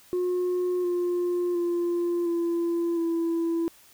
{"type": "tone with pitch steps", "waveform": "sine", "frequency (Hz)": [360, 353.2, 346.5, 340, 333.6], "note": ["F#4", "F4", "F4", "F4", "E4"], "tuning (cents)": [-47, 20, -14, -46, 21], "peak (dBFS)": -21, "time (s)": [0.13, 3.68], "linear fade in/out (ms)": 0, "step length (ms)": 710, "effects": ["tanh soft clip ceiling -22 dBFS", "white hiss -55 dBFS RMS until 3.93 s"]}